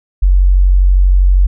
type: tone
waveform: sine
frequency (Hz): 46.25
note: F#1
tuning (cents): 0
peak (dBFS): -5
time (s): 0.22-1.47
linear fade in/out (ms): 10
effects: none